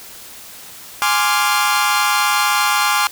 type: chord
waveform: sawtooth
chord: D half-diminished seventh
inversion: second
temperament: equal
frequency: 830.6 / 1046.5 / 1174.7 / 1396.9 Hz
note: Ab5 / C6 / D6 / F6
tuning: 0 / 0 / 0 / 0 cents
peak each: -16 dBFS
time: 1.02-3.07 s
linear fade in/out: 0 ms
effects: white hiss -37 dBFS RMS until 3.11 s